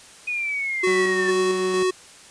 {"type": "exponential sweep", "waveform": "sine", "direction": "down", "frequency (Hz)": [2489, 1760], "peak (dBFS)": -23, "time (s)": [0.27, 1.31], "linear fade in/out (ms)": 10}
{"type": "tone with tremolo", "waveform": "square", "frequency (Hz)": 370, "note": "F#4", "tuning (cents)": 0, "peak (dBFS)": -19, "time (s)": [0.83, 1.91], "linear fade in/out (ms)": 10, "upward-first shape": "square", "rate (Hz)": 2.2, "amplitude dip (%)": 30}
{"type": "tone with pitch glide", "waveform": "sawtooth", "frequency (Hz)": [190, 187.49], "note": ["F#3", "F#3"], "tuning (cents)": [46, 23], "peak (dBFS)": -26, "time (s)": [0.87, 1.83], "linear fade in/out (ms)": 2, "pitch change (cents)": -23, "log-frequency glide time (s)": [1.4, 1.7]}
{"effects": ["white hiss -46 dBFS RMS until 2.3 s", "resampled to 22050 Hz"]}